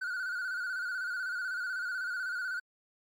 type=tone with vibrato; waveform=triangle; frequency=1472 Hz; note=F#6; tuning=9 cents flat; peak=-31 dBFS; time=0.01-2.6 s; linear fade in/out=10 ms; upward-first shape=square; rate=16 Hz; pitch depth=56 cents each way; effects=AAC 64 kbps